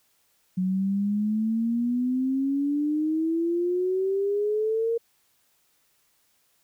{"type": "exponential sweep", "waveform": "sine", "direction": "up", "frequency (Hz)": [182.8, 466.2], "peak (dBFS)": -22, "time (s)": [0.57, 4.98], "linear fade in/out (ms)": 10, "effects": ["white hiss -67 dBFS RMS until 6.63 s"]}